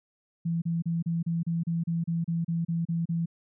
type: tone bursts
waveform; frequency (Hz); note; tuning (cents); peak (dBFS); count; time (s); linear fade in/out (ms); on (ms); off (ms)
sine; 167.4; E3; +27; -25; 14; 0.45-3.259; 10; 170; 33
effects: none